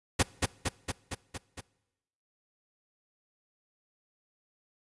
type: noise with echo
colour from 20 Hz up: pink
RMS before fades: -23 dBFS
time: 0.19-0.23 s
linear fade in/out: 10 ms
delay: 230 ms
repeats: 6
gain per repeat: -3 dB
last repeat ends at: 1.61 s
effects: noise-tail reverb RT60 1.0 s tail -23 dB re dry + resampled to 24000 Hz